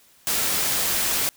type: noise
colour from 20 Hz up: white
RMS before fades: -23 dBFS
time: 0.27-1.29 s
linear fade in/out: 0 ms
effects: white hiss -56 dBFS RMS until 1.36 s

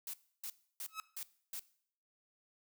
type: noise bursts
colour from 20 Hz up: blue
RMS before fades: -43 dBFS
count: 5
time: 0.07-1.595 s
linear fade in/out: 2 ms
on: 65 ms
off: 300 ms
type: tone with exponential growth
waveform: sawtooth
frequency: 1288 Hz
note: E6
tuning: 41 cents flat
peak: -33 dBFS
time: 0.88-1 s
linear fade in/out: 1 ms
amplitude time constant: 25 ms
effects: noise-tail reverb RT60 0.6 s tail -19 dB re dry

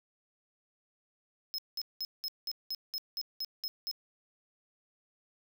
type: tone bursts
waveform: square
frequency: 5150 Hz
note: E8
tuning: 41 cents flat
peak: -34 dBFS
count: 11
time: 1.54-3.913 s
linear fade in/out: 0 ms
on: 43 ms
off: 190 ms
effects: none

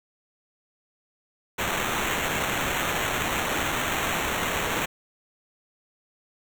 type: noise with sample-and-hold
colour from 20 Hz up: blue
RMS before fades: -27 dBFS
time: 1.58-4.86 s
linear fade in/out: 10 ms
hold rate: 4900 Hz
effects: none

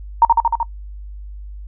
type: tone with echo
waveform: sine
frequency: 928 Hz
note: A#5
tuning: 8 cents flat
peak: -5 dBFS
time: 0.22-0.25 s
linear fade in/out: 2 ms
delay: 76 ms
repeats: 5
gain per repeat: -2 dB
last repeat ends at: 0.63 s
effects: noise-tail reverb RT60 0.1 s tail -22 dB re dry + added 50 Hz sine -30 dBFS peak until 1.67 s

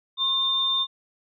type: tone pair together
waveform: sine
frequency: 1072 / 3606 Hz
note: C6 / A7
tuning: +42 / +42 cents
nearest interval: octave + major sixth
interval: 2100 cents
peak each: -31 / -21 dBFS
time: 0.17-0.87 s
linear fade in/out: 50 ms
effects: none

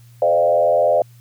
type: tone with frequency modulation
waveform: sine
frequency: 601 Hz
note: D5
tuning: 40 cents sharp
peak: -12 dBFS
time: 0.22-1.02 s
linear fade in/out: 2 ms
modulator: 83.1 Hz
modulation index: 1.2
effects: added 119 Hz sine -43 dBFS peak until 1.2 s + white hiss -56 dBFS RMS until 1.2 s

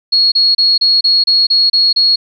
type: tone bursts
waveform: sine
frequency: 4320 Hz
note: C#8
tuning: 45 cents flat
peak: -7 dBFS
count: 9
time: 0.12-2.16 s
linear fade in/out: 10 ms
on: 200 ms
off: 30 ms
effects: none

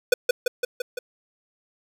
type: tone with echo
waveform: square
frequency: 494.9 Hz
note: B4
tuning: 4 cents sharp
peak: -13 dBFS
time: 0.12-0.14 s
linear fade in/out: 5 ms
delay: 170 ms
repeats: 5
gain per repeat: -3 dB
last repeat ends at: 0.99 s
effects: none

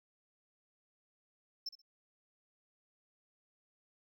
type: tone with echo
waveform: triangle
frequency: 5330 Hz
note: E8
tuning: 18 cents sharp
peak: -36 dBFS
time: 1.66-1.69 s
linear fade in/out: 5 ms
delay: 64 ms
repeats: 2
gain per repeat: -14 dB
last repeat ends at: 1.818 s
effects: none

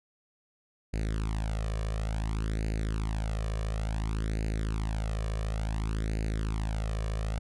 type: tone with flanger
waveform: sawtooth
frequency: 53.9 Hz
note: A1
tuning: 35 cents flat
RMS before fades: -31 dBFS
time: 0.93-7.39 s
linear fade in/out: 10 ms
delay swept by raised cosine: 0.44 to 1.74 ms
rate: 0.57 Hz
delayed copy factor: +0.85
effects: resampled to 24000 Hz

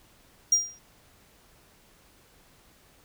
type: tone with exponential decay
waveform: triangle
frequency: 5700 Hz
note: F8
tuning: 34 cents sharp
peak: -14 dBFS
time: 0.52-0.79 s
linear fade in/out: 5 ms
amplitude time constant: 57 ms
effects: pink hiss -59 dBFS RMS until 3.04 s

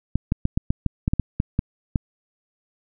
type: clicks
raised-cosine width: 5 ms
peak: -7 dBFS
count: 12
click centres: 0.156 / 0.321 / 0.454 / 0.575 / 0.705 / 0.863 / 1.079 / 1.135 / 1.197 / 1.401 / 1.591 / 1.958 s
effects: none

